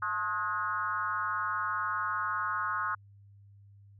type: tone with frequency modulation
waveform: sine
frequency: 1261 Hz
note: D#6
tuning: 23 cents sharp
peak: -29 dBFS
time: 0.02-2.95 s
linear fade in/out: 5 ms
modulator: 193 Hz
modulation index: 1.3
effects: added 100 Hz sine -53 dBFS peak until 3.99 s